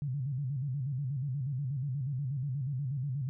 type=tone with vibrato; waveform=sine; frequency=135.2 Hz; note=C#3; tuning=43 cents flat; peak=-31 dBFS; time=0.02-3.29 s; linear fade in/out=0 ms; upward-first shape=square; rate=8.3 Hz; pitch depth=120 cents each way; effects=none